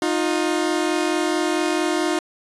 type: tone pair together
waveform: sawtooth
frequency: 310 / 354.5 Hz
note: D#4 / F4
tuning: -6 / +26 cents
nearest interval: major second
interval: 232 cents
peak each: -18 dBFS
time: 0.02-2.19 s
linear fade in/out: 2 ms
effects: resampled to 24000 Hz